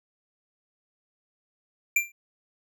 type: tone with exponential decay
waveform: square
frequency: 2367 Hz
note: D7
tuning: 13 cents sharp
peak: -17 dBFS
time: 1.96-2.12 s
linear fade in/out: 5 ms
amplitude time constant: 34 ms
effects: none